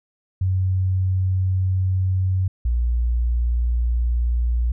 sine tone pair in turn, 93.5 / 59.35 Hz, F#2 / A#1, +19 / +32 cents, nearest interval minor sixth, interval 787 cents, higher first, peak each -17 dBFS, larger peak neither, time 0.41-2.48 / 2.65-4.72 s, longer neither, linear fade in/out 5 ms, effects none

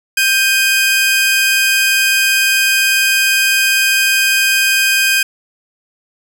sawtooth tone pair together, 1578.6 / 2495 Hz, G6 / D#7, +12 / +4 cents, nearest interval minor sixth, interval 792 cents, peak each -10 dBFS, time 0.17-5.23 s, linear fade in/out 5 ms, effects none

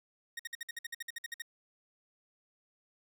sawtooth tone bursts, 1864.7 Hz, A#6, in tune, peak -34 dBFS, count 14, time 0.37-1.421 s, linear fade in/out 5 ms, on 24 ms, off 55 ms, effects none

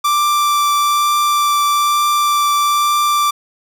45% pulse tone with vibrato, 1174.7 Hz, D6, in tune, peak -12 dBFS, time 0.04-3.31 s, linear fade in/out 10 ms, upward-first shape triangle, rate 1.1 Hz, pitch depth 9 cents each way, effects none

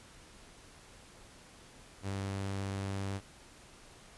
sawtooth tone, 98 Hz, G2, in tune, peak -31 dBFS, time 2.02-3.21 s, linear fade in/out 50 ms, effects pink hiss -56 dBFS RMS until 4.17 s + resampled to 24000 Hz

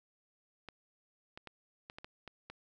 clicks, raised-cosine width 0.3 ms, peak -30 dBFS, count 8, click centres 0.687 / 1.375 / 1.473 / 1.899 / 1.985 / 2.045 / 2.277 / 2.5 s, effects none

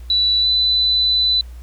sine tone with pitch glide, 3951 to 3995 Hz, B7 to B7, 0 to +19 cents, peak -13 dBFS, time 0.1-1.41 s, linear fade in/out 2 ms, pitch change +19 cents, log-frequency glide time 0.41-0.46 s, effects added 60 Hz sine -32 dBFS peak until 1.62 s + pink hiss -52 dBFS RMS until 1.62 s

